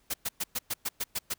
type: noise bursts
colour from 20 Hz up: white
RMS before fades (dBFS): -31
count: 9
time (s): 0.1-1.34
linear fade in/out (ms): 10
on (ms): 40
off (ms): 110
effects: pink hiss -68 dBFS RMS until 1.38 s